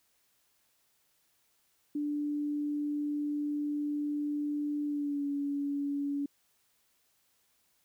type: tone with pitch glide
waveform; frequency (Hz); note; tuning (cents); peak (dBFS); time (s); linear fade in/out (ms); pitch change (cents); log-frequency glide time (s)
sine; 293.7 to 284; D4 to C#4; 0 to +42; -30; 1.95-6.26; 5; -58; 4.85-5.25
effects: white hiss -72 dBFS RMS until 7.84 s